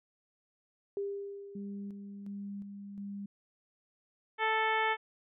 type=tone with exponential decay; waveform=sine; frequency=400 Hz; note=G4; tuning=35 cents sharp; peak=-31 dBFS; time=0.97-2.49 s; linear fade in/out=1 ms; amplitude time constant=330 ms
type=tone with tremolo; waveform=sine; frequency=200.6 Hz; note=G3; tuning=40 cents sharp; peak=-38 dBFS; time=1.55-3.26 s; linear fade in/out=5 ms; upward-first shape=square; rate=1.4 Hz; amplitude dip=40%
type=harmonic tone; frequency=440 Hz; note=A4; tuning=in tune; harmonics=1 / 2 / 3 / 4 / 5 / 6 / 7 / 8; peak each=-36 / -31 / -36 / -34 / -35 / -46 / -43 / -48 dBFS; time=4.38-4.97 s; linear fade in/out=50 ms
effects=none